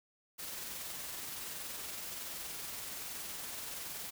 white noise with amplitude modulation, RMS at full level -42 dBFS, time 0.38-4.11 s, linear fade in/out 20 ms, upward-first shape sine, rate 21.3 Hz, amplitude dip 25%, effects none

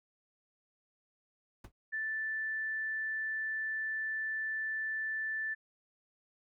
brown noise with exponential decay, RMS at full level -38 dBFS, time 1.64-1.72 s, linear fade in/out 5 ms, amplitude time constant 16 ms
sine tone, 1760 Hz, A6, in tune, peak -33 dBFS, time 1.92-5.55 s, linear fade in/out 20 ms
effects none

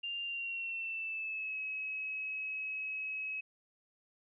sine tone with pitch glide, 2794 to 2562 Hz, F7 to E7, 0 to -50 cents, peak -36 dBFS, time 0.03-3.41 s, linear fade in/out 10 ms, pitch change -150 cents, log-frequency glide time 0.23-1.59 s, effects none

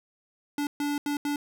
square tone bursts at uneven times, 290 Hz, D4, 22 cents flat, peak -27 dBFS, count 4, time 0.58-0.67 / 0.8-0.98 / 1.06-1.17 / 1.25-1.36 s, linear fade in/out 2 ms, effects none

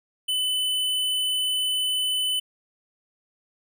square tone, 3011 Hz, F#7, 30 cents sharp, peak -23 dBFS, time 0.28-2.4 s, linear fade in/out 10 ms, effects none

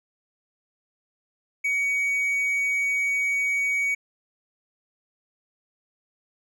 triangle tone, 2252 Hz, C#7, 27 cents sharp, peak -20 dBFS, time 1.64-3.95 s, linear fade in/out 10 ms, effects none

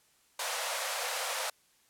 pink high-pass noise, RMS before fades -34 dBFS, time 0.39-1.5 s, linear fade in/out 5 ms, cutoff 490 Hz, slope 96 dB/octave, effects white hiss -67 dBFS RMS until 1.89 s + low-pass 12000 Hz 12 dB/octave

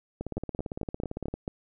two click trains, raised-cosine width 2 ms, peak -18 / -20 dBFS, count 6 / 21, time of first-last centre 0.37-1.479 / 0.21-1.34 s, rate 4.51 / 17.7 Hz, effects none

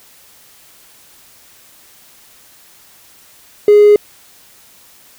triangle tone with hard clipping, 415.3 Hz, G#4, in tune, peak -4 dBFS, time 3.68-3.96 s, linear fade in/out 2 ms, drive 4 dB, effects white hiss -45 dBFS RMS until 5.18 s

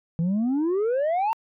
sine exponential sweep, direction up, 160.6 to 925 Hz, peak -18 dBFS, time 0.19-1.33 s, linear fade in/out 0 ms, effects tanh soft clip ceiling -20 dBFS

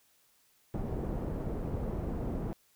pink low-pass noise, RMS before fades -35 dBFS, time 0.74-2.53 s, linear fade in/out 0 ms, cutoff 520 Hz, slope 12 dB/octave, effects white hiss -68 dBFS RMS until 2.75 s

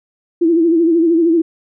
sine tone with vibrato, 332.6 Hz, E4, 16 cents sharp, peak -9 dBFS, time 0.41-1.42 s, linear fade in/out 10 ms, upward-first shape sine, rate 13 Hz, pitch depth 74 cents each way, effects none

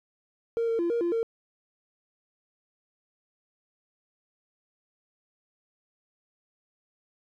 triangle tone with pitch steps, 462.3 / 456.8 / 342 / 469.4 / 344.2 / 457.1 Hz, A#4 / A#4 / F4 / A#4 / F4 / A#4, -14 / -35 / -36 / +12 / -25 / -34 cents, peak -21 dBFS, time 0.57-1.23 s, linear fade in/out 0 ms, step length 110 ms, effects tanh soft clip ceiling -20 dBFS

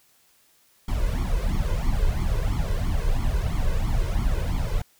brown noise with flanger, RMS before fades -23 dBFS, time 0.88-4.82 s, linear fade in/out 5 ms, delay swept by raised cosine 0.9 to 2 ms, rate 3 Hz, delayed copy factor +0.85, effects white hiss -61 dBFS RMS until 4.99 s

